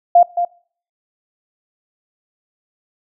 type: tone with echo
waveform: sine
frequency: 698.5 Hz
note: F5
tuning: in tune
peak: -5 dBFS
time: 0.15-0.23 s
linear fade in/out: 5 ms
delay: 220 ms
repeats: 1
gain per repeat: -9 dB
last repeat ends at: 0.45 s
effects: noise-tail reverb RT60 0.5 s tail -23 dB re dry